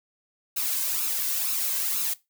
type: noise with flanger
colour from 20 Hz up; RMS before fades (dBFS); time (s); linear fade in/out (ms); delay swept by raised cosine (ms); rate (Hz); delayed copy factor
blue; -27; 0.56-2.14; 10; 0.75 to 1.95; 2.1; +0.6
effects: noise-tail reverb RT60 0.2 s tail -18 dB re dry